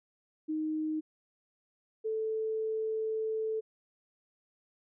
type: tone pair in turn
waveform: sine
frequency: 311.1 / 439.4 Hz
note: D#4 / A4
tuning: 0 / -2 cents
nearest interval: tritone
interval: 598 cents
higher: second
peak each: -30 / -30 dBFS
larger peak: neither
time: 0.48-1.01 / 2.04-3.61 s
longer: second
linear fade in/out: 20 ms
effects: none